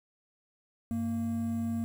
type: tone pair together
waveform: triangle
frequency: 96.7 / 230 Hz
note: G2 / A#3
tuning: -23 / -23 cents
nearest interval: octave + minor third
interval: 1500 cents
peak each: -35 / -28 dBFS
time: 0.91-1.84 s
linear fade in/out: 0 ms
effects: 9-bit